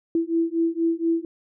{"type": "beating tone pair", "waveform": "sine", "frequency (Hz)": [329.6, 333.8], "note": ["E4", "E4"], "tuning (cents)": [0, 22], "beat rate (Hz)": 4.2, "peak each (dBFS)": -23, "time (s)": [0.15, 1.25], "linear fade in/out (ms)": 2, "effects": []}